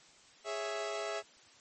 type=chord; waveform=sawtooth; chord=C# minor; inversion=second; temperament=equal; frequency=415.3 / 554.4 / 659.3 Hz; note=G#4 / C#5 / E5; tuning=0 / 0 / 0 cents; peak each=-36 / -40 / -34 dBFS; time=0.44-1.23 s; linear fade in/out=50 ms; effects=white hiss -60 dBFS RMS until 1.6 s + MP3 32 kbps